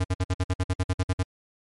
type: tone bursts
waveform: square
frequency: 92.5 Hz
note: F#2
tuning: in tune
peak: -22 dBFS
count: 13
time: 0-1.232 s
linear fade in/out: 10 ms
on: 44 ms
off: 55 ms
effects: MP3 48 kbps